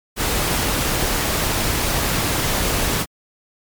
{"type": "noise", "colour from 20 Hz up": "pink", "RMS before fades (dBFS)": -20, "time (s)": [0.16, 3.06], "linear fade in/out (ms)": 50, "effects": ["MP3 96 kbps"]}